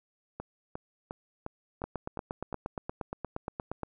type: two click trains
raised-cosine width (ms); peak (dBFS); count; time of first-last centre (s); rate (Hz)
1; -20 / -23; 18 / 7; 1.84-3.833 / 0.4-2.528; 8.53 / 2.82
effects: none